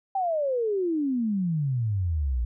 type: exponential sweep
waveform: sine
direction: down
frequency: 794 to 56.5 Hz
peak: -23 dBFS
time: 0.15-2.45 s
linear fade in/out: 5 ms
effects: none